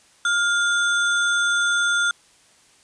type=tone with sample-and-hold; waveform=sine; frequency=1409 Hz; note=F6; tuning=15 cents sharp; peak=-17 dBFS; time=0.25-2.11 s; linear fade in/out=2 ms; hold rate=4900 Hz; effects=white hiss -55 dBFS RMS until 2.83 s + resampled to 22050 Hz